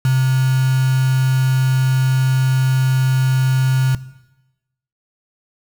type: tone with quantisation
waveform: sine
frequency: 130.81 Hz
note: C3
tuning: in tune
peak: -12 dBFS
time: 0.05-3.95 s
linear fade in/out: 2 ms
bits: 4
effects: noise-tail reverb RT60 1.0 s tail -17 dB re dry